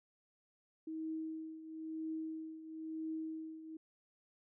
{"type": "tone with tremolo", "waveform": "sine", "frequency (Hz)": 318.2, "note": "D#4", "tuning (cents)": 39, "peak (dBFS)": -37, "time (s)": [0.87, 3.77], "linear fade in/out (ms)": 5, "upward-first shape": "triangle", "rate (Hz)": 1, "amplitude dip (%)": 75, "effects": []}